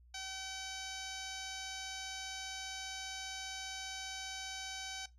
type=tone with low-pass filter; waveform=10% pulse; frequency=765 Hz; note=G5; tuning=42 cents flat; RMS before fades=-44 dBFS; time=0.14-5.06 s; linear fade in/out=5 ms; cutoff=6700 Hz; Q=6; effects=noise-tail reverb RT60 0.2 s tail -18 dB re dry + added 60 Hz sine -59 dBFS peak until 5.18 s